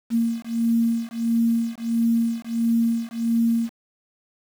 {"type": "beating tone pair", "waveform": "sine", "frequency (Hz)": [230, 231.5], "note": ["A#3", "A#3"], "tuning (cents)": [-23, -12], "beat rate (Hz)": 1.5, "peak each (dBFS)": -22, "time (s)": [0.1, 3.7], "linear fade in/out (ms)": 50, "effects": ["7-bit"]}